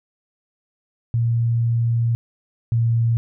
sine tone pair in turn, 116.7 / 115.83 Hz, A#2 / A#2, +2 / -11 cents, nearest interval unison, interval 13 cents, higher first, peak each -16 / -15 dBFS, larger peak second, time 1.14-2.15 / 2.72-3.17 s, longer first, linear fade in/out 0 ms, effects none

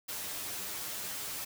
white noise with comb filter, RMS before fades -39 dBFS, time 0.08-1.45 s, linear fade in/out 10 ms, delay 10 ms, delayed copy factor +0.65, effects none

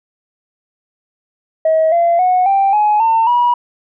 sine tone with pitch steps, 638 / 683.8 / 732.9 / 785.5 / 841.8 / 902.3 / 967 Hz, D#5 / F5 / F#5 / G5 / G#5 / A5 / B5, +43 / -37 / -17 / +3 / +23 / +43 / -37 cents, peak -8 dBFS, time 1.65-3.54 s, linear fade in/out 5 ms, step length 270 ms, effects tanh soft clip ceiling -6 dBFS

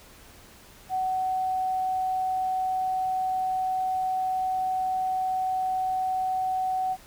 sine tone with quantisation, 750 Hz, F#5, 23 cents sharp, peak -24 dBFS, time 0.89-6.97 s, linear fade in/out 50 ms, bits 9, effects pink hiss -51 dBFS RMS until 7.06 s

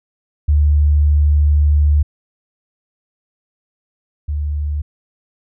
sine tone pair in turn, 73.9 / 73.9 Hz, D2 / D2, +11 / +11 cents, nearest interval unison, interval 0 cents, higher neither, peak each -9 / -17 dBFS, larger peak first, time 0.48-2.03 / 4.28-4.82 s, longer first, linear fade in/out 10 ms, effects none

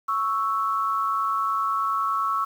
sine tone pair together, 1108.7 / 1318.5 Hz, C#6 / E6, 0 / 0 cents, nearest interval minor third, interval 300 cents, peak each -24 / -25 dBFS, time 0.08-2.45 s, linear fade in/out 10 ms, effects 8-bit

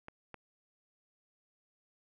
clicks, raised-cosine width 0.5 ms, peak -30 dBFS, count 2, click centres 0.084 / 0.343 s, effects none

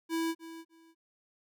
square tone with echo, 328.2 Hz, E4, 8 cents flat, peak -30 dBFS, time 0.09-0.35 s, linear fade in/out 50 ms, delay 300 ms, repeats 2, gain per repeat -14 dB, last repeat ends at 0.95 s, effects none

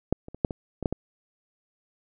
clicks, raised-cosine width 2 ms, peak -8 / -27 / -26 / -7 / -19 / -18 / -10 / -14 dBFS, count 8, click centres 0.126 / 0.284 / 0.346 / 0.448 / 0.508 / 0.827 / 0.858 / 0.926 s, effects none

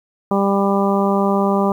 harmonic tone, 198.1 Hz, G3, 18 cents sharp, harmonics 1 / 2 / 3 / 4 / 5 / 6, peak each -17 / -20 / -22 / -23 / -24 / -25 dBFS, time 0.31-1.72 s, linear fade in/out 2 ms, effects 8-bit

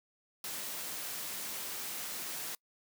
white noise, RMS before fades -40 dBFS, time 0.44-2.55 s, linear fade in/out 2 ms, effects noise-tail reverb RT60 0.1 s tail -26 dB re dry + high-pass 150 Hz 12 dB/octave

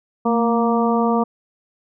harmonic tone with a mistuned harmonic, 234.1 Hz, A#3, 8 cents sharp, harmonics 1 / 2 / 3 / 4 / 5, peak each -18 / -21 / -23 / -24 / -25 dBFS, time 0.25-1.24 s, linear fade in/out 10 ms, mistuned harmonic 1, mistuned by -48 cents, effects none

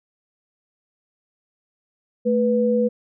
sine tone pair together, 220 / 491.7 Hz, A3 / B4, 0 / -8 cents, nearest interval octave + major second, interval 1392 cents, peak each -20 / -18 dBFS, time 2.25-2.89 s, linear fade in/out 20 ms, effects none

